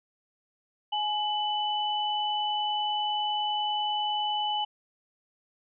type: tone pair together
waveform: sine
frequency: 841 / 2990 Hz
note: G#5 / F#7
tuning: +22 / +17 cents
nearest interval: octave + minor seventh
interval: 2195 cents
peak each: -28 / -30 dBFS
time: 0.92-4.65 s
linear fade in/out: 10 ms
effects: none